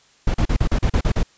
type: noise bursts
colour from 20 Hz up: brown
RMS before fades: -17 dBFS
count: 9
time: 0.27-1.231 s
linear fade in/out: 5 ms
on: 73 ms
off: 38 ms
effects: white hiss -55 dBFS RMS until 1.37 s + resampled to 16000 Hz